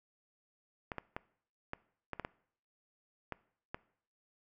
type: clicks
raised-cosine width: 0.5 ms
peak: -23 dBFS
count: 9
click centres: 0.918 / 0.983 / 1.165 / 1.734 / 2.133 / 2.197 / 2.249 / 3.323 / 3.745 s
effects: noise-tail reverb RT60 0.6 s tail -21 dB re dry